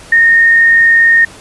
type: tone with frequency modulation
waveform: sine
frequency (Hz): 1841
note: A#6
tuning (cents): -22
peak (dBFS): -4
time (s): 0.12-1.25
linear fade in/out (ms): 5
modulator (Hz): 59.3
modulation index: 0.26
effects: pink hiss -35 dBFS RMS until 1.4 s + resampled to 24000 Hz